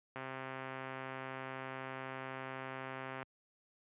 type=click train; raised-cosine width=0.5 ms; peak=-28 dBFS; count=406; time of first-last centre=0.16-3.228 s; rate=132 Hz; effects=high-pass 80 Hz 12 dB/octave + resampled to 8000 Hz